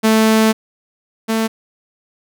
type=tone pair in turn; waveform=sawtooth; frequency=220 / 222.9 Hz; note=A3 / A3; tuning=0 / +23 cents; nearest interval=unison; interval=23 cents; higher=second; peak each=-6 / -11 dBFS; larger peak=first; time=0.03-0.53 / 1.28-1.48 s; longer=first; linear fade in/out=20 ms; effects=none